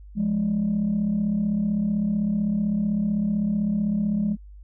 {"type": "tone pair together", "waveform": "sine", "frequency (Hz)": [173.04, 208.8], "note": ["F3", "G#3"], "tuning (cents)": [-16, 10], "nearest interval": "minor third", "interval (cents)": 326, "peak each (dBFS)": [-26, -20], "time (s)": [0.15, 4.37], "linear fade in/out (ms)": 50, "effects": ["tanh soft clip ceiling -17 dBFS", "added 50 Hz sine -41 dBFS peak until 4.63 s"]}